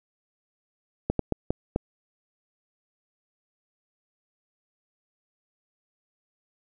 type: slowing click train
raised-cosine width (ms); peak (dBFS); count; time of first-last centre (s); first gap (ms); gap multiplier
2; -10; 5; 1.1-1.761; 93; 1.4
effects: none